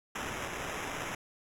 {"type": "noise with sample-and-hold", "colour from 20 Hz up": "violet", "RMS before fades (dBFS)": -38, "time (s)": [0.15, 1.15], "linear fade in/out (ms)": 5, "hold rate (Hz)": 4410, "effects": ["low-pass 12000 Hz 12 dB/octave"]}